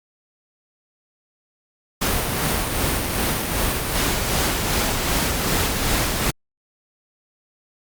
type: noise with tremolo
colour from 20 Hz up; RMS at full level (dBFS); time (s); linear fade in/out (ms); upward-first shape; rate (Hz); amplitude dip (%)
pink; -20; 2.01-6.31; 10; sine; 2.6; 35
effects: Opus 48 kbps